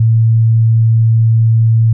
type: tone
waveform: sine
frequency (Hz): 113.1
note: A2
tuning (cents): +48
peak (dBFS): -6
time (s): 0-1.93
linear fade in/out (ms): 5
effects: none